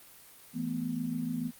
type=chord; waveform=sine; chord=E suspended fourth; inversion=none; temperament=equal; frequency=164.81 / 220 / 246.9 Hz; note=E3 / A3 / B3; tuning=0 / 0 / 0 cents; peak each=-37 / -37 / -33 dBFS; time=0.53-1.52 s; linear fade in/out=50 ms; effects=white hiss -54 dBFS RMS until 1.59 s + Opus 32 kbps